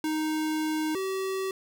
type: tone pair in turn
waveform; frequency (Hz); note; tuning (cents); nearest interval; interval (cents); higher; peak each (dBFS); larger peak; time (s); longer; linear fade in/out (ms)
square; 311.1 / 382.5; D#4 / G4; 0 / -42; major third; 358; second; -27 / -29; first; 0.04-0.95 / 0.95-1.51; first; 2
effects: none